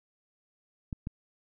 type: clicks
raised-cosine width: 5 ms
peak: -22 dBFS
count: 2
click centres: 0.928 / 1.071 s
effects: none